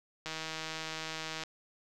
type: click train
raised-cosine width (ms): 0.2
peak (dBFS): -21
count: 188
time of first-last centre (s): 0.26-1.436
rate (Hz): 159
effects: none